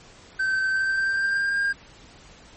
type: tone with pitch glide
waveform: triangle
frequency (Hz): 1545 to 1607.8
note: G6 to G6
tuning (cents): -26 to +43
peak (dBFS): -19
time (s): 0.39-1.73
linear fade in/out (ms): 10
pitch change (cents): +69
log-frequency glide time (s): 0.69-1.58
effects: pink hiss -49 dBFS RMS until 2.56 s + MP3 32 kbps